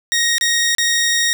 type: tone with dropouts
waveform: 15% pulse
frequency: 1872 Hz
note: A#6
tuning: 7 cents sharp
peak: -8 dBFS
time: 0.12-1.33 s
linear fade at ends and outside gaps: 0 ms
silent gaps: 0.382-0.411 / 0.75-0.783 s
effects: none